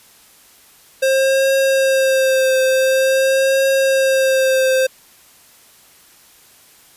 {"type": "tone with vibrato", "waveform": "square", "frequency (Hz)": 531, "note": "C5", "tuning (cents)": 25, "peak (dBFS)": -13, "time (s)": [1.02, 4.87], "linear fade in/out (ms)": 10, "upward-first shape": "triangle", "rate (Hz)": 0.47, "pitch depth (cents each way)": 28, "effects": ["white hiss -48 dBFS RMS until 6.96 s", "resampled to 32000 Hz"]}